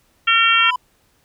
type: harmonic tone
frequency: 456.1 Hz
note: A#4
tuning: 38 cents flat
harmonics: 3 / 4 / 5 / 6 / 7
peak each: -16 / -22 / -21 / -17 / -18 dBFS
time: 0.27-0.71 s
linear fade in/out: 10 ms
type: tone with exponential growth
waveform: triangle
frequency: 998 Hz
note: B5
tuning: 18 cents sharp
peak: -15 dBFS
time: 0.4-0.76 s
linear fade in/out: 5 ms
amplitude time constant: 77 ms
effects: pink hiss -60 dBFS RMS until 1.24 s